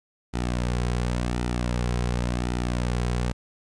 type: tone with flanger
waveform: sawtooth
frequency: 60.5 Hz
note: B1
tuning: 35 cents flat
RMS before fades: -26 dBFS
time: 0.33-3.33 s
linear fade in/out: 20 ms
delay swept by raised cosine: 1.8 to 3.4 ms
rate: 0.91 Hz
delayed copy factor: -0.5
effects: resampled to 22050 Hz + 10-bit